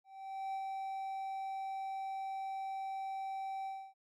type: tone with ADSR envelope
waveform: triangle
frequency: 774 Hz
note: G5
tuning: 22 cents flat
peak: -34 dBFS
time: 0.04-3.94 s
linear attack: 500 ms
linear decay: 62 ms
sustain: -2 dB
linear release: 280 ms
effects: none